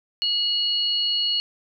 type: tone pair together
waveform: sine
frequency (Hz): 2900 / 4345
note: F#7 / C#8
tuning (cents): -35 / -35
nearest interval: perfect fifth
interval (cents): 700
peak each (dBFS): -23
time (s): 0.22-1.4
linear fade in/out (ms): 0
effects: none